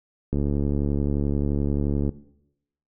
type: click train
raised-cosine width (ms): 3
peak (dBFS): -12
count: 127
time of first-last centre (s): 0.33-2.092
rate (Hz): 71.5
effects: noise-tail reverb RT60 0.8 s tail -18 dB re dry